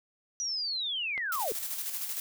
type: linear sweep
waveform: sine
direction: down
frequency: 5900 to 392 Hz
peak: -30 dBFS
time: 0.4-1.52 s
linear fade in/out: 0 ms
type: click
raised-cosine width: 0.3 ms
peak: -24 dBFS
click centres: 1.178 s
type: noise with tremolo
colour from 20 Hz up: blue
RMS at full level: -34 dBFS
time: 1.32-2.2 s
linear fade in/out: 2 ms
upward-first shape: square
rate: 13 Hz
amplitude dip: 40%
effects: none